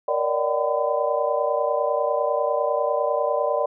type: tone cluster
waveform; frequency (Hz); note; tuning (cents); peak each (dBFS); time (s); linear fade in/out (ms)
sine; 467.5 / 575 / 605 / 761 / 1011; A#4 / D5 / D#5 / F#5 / B5; +5 / -37 / -49 / +48 / +40; -27 / -24 / -25 / -29 / -28; 0.08-3.66; 5
effects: none